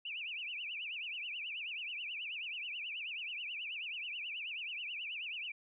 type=tone with vibrato; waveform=sine; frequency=2637 Hz; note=E7; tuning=in tune; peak=-39 dBFS; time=0.05-5.52 s; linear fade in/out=5 ms; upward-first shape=triangle; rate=9.3 Hz; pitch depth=250 cents each way; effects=none